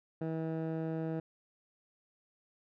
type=tone with low-pass filter; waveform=15% pulse; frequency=161.1 Hz; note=E3; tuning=39 cents flat; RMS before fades=-36 dBFS; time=0.21-1.2 s; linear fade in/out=5 ms; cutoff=910 Hz; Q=0.53; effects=none